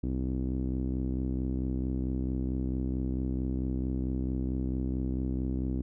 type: tone with low-pass filter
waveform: sawtooth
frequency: 64.5 Hz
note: C2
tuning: 24 cents flat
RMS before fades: -31 dBFS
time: 0.03-5.82 s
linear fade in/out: 5 ms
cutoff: 290 Hz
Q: 3.2
effects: none